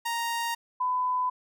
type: tone pair in turn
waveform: sawtooth / sine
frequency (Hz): 932.3 / 1003.4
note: A#5 / B5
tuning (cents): 0 / +27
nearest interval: minor second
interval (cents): 127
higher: second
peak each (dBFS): -24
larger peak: neither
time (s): 0.05-0.55 / 0.8-1.3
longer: neither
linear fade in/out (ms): 10
effects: none